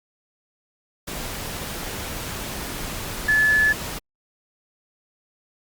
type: tone in noise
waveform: sine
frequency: 1725 Hz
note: A6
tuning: 35 cents flat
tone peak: -15 dBFS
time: 3.28-3.73 s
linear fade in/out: 10 ms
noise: pink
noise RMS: -31 dBFS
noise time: 1.07-3.99 s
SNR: +13 dB
effects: Opus 48 kbps